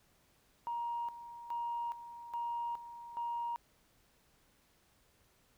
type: tone with tremolo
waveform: sine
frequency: 943 Hz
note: A#5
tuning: 20 cents sharp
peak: -34 dBFS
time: 0.67-3.56 s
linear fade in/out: 0 ms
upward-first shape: square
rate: 1.2 Hz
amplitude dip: 75%
effects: tanh soft clip ceiling -30 dBFS + pink hiss -70 dBFS RMS until 5.57 s